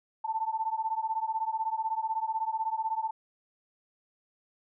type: beating tone pair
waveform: sine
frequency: 880 / 896 Hz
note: A5 / A5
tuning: 0 / +31 cents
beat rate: 16 Hz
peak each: -31 / -32 dBFS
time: 0.24-3.11 s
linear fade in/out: 10 ms
effects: none